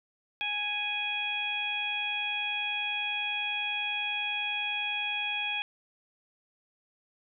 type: harmonic tone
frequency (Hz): 830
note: G#5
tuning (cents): -1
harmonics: 1 / 2 / 3 / 4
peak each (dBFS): -39 / -42 / -31 / -35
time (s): 0.41-5.62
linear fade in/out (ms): 0
effects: none